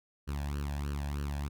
sawtooth tone with flanger, 71.6 Hz, D2, 43 cents flat, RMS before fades -35 dBFS, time 0.27-1.49 s, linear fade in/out 20 ms, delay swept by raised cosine 0.68 to 1.21 ms, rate 3.2 Hz, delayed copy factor +0.85, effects none

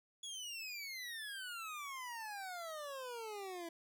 25% pulse exponential sweep, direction down, 3399 to 329.6 Hz, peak -40 dBFS, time 0.23-3.69 s, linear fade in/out 5 ms, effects none

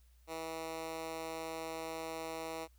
10% pulse tone with high-pass filter, 161.9 Hz, E3, 31 cents flat, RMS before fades -42 dBFS, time 0.27-2.68 s, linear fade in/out 50 ms, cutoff 400 Hz, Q 1, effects added 60 Hz sine -61 dBFS peak until 2.78 s + white hiss -74 dBFS RMS until 2.78 s

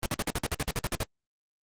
pink noise bursts, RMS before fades -28 dBFS, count 13, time 0.03-1.032 s, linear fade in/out 0 ms, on 30 ms, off 51 ms, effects low-pass 12000 Hz 12 dB/octave + Opus 24 kbps

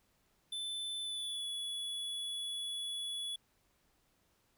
square tone with pitch glide, 3520 to 3400 Hz, A7 to G#7, 0 to +40 cents, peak -38 dBFS, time 0.52-3.36 s, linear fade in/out 5 ms, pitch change -60 cents, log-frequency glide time 1.02-1.46 s, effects pink hiss -74 dBFS RMS until 4.57 s

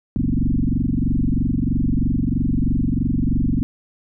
sine tone with frequency modulation, 139.3 Hz, C#3, 9 cents sharp, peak -16 dBFS, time 0.16-3.63 s, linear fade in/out 0 ms, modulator 23.1 Hz, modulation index 6, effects none

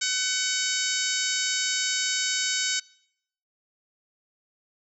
harmonic tone with a mistuned harmonic, 755 Hz, F#5, 35 cents sharp, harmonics 2 / 3 / 4 / 5 / 6 / 7 / 8 / 9 / 10, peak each -33 / -33 / -33 / -33 / -33 / -33 / -33 / -33 / -33 dBFS, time 0.01-2.8 s, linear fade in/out 10 ms, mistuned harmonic 3, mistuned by -22 cents, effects noise-tail reverb RT60 0.7 s tail -23 dB re dry

